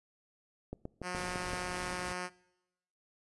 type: clicks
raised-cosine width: 2 ms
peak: -26 dBFS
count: 6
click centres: 0.73 / 0.854 / 1.017 / 1.149 / 1.358 / 1.534 s
type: tone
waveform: 5% pulse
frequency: 180.4 Hz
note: F#3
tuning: 44 cents flat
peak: -25 dBFS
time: 1.02-2.3 s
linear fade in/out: 50 ms
type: noise with tremolo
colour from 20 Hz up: pink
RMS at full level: -43 dBFS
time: 1.15-2.13 s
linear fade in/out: 5 ms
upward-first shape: triangle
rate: 3.3 Hz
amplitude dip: 30%
effects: noise-tail reverb RT60 0.9 s tail -22 dB re dry + resampled to 24000 Hz